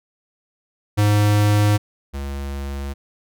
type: tone pair in turn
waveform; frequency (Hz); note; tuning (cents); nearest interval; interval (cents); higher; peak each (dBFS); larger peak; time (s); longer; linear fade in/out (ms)
square; 104.1 / 69.48; G#2 / C#2; +5 / +5; perfect fifth; 700; first; -14 / -26; first; 0.97-1.78 / 2.13-2.94; neither; 20
effects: none